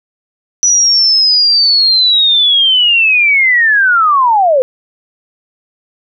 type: linear sweep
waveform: sine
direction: down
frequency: 5920 to 493.9 Hz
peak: -6 dBFS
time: 0.63-4.62 s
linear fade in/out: 0 ms
effects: none